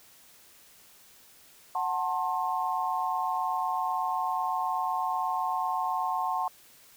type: chord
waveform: sine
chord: F# diminished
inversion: none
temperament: just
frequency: 740 / 888 / 1065.6 Hz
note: F#5 / A5 / C6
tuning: 0 / +16 / +31 cents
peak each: -31 dBFS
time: 1.75-6.48 s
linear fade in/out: 2 ms
effects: white hiss -56 dBFS RMS until 6.96 s